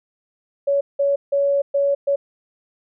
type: tone bursts at uneven times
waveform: sine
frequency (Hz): 562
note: C#5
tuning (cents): +24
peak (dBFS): -15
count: 5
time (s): 0.67-0.81 / 0.99-1.16 / 1.32-1.62 / 1.74-1.95 / 2.07-2.16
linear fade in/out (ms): 10
effects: none